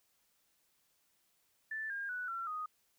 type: tone with pitch steps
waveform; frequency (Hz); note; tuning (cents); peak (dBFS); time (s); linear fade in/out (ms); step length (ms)
sine; 1760 / 1613.9 / 1480 / 1357.1 / 1244.5; A6 / G6 / F#6 / E6 / D#6; 0 / +50 / 0 / +50 / 0; -37; 1.71-2.66; 5; 190
effects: white hiss -75 dBFS RMS until 2.98 s